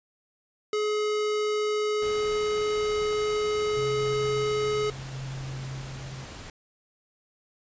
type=tone; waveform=square; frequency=422.9 Hz; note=G#4; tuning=31 cents sharp; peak=-25 dBFS; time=0.73-4.9 s; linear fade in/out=2 ms
type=noise; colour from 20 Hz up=pink; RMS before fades=-42 dBFS; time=2.02-6.5 s; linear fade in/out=2 ms
type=tone with tremolo; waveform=sine; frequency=132.9 Hz; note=C3; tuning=27 cents sharp; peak=-33 dBFS; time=3.76-6.25 s; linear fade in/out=10 ms; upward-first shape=square; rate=0.73 Hz; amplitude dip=40%
effects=resampled to 16000 Hz

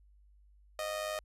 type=tone with amplitude modulation; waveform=sawtooth; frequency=619 Hz; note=D#5; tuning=9 cents flat; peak=-28 dBFS; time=0.79-1.19 s; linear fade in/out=2 ms; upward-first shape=sine; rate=101 Hz; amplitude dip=60%; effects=added 50 Hz sine -59 dBFS peak until 1.24 s + resampled to 32000 Hz

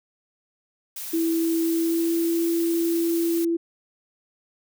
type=noise; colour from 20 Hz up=blue; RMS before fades=-34 dBFS; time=0.96-3.45 s; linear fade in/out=5 ms
type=tone with pitch glide; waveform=sine; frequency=329.6 to 335.7 Hz; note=E4 to E4; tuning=0 to +32 cents; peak=-20 dBFS; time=1.13-3.57 s; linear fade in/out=10 ms; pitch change=+32 cents; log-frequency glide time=1.65-2.35 s
effects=none

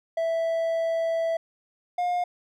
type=tone pair in turn; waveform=triangle; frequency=659 / 711.8 Hz; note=E5 / F5; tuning=-1 / +33 cents; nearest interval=minor second; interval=134 cents; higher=second; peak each=-21 / -21 dBFS; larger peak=neither; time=0.17-1.37 / 1.98-2.24 s; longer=first; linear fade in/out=5 ms; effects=none

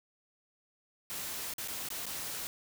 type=noise with dropouts; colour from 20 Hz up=white; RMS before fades=-39 dBFS; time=1.1-2.47 s; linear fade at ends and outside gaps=0 ms; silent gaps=1.537-1.582 / 1.676-1.683 / 1.887-1.903 / 2.056-2.065 s; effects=none

